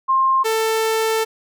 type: tone pair in turn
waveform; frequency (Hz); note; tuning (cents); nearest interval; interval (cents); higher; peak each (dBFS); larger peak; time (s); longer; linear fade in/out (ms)
sine / sawtooth; 1060 / 444; C6 / A4; +22 / +16; octave + minor third; 1506; first; -13; neither; 0.08-0.44 / 0.44-1.25; second; 20
effects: none